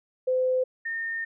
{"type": "tone pair in turn", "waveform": "sine", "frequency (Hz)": [512, 1824.6], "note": ["C5", "A#6"], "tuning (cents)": [-38, -38], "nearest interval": "octave + minor seventh", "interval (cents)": 2200, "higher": "second", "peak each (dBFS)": [-21, -28], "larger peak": "first", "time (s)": [[0.27, 0.64], [0.85, 1.25]], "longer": "second", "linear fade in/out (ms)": 10, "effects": []}